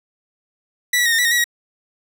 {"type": "tone with pitch steps", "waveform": "sawtooth", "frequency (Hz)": [1958, 1942, 1861, 1825, 1953, 1854, 1938, 1899], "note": ["B6", "B6", "A#6", "A#6", "B6", "A#6", "B6", "A#6"], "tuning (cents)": [-15, -30, -3, -37, -20, -10, -33, 32], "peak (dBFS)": -11, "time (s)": [0.93, 1.442], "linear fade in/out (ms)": 5, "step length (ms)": 64, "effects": []}